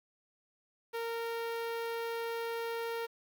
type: tone with notch filter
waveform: sawtooth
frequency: 461.8 Hz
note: A#4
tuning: 16 cents flat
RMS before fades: -37 dBFS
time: 0.93-3.07 s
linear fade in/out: 20 ms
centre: 7900 Hz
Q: 0.66
effects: 10-bit